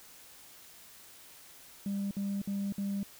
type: tone bursts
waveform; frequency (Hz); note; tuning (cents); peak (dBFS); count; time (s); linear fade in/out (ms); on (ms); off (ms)
sine; 199; G3; +26; -29; 4; 1.86-3.031; 2; 250; 57
effects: tanh soft clip ceiling -29 dBFS + white hiss -54 dBFS RMS until 3.19 s